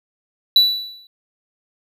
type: tone with exponential decay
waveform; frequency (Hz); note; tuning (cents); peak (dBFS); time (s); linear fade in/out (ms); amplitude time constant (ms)
triangle; 3951; B7; 0; -5; 0.56-1.07; 2; 110
effects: none